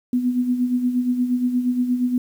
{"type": "tone with tremolo", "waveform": "sine", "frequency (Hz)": 248, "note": "B3", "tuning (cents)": 7, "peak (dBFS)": -15, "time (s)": [0.13, 2.18], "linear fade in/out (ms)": 2, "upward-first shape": "sine", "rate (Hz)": 8.5, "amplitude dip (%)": 60, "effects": ["8-bit"]}